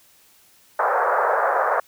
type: band-pass noise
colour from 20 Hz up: pink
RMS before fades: -20 dBFS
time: 0.79-1.8 s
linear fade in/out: 5 ms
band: 490 to 1600 Hz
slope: 48 dB/octave
effects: white hiss -55 dBFS RMS until 1.87 s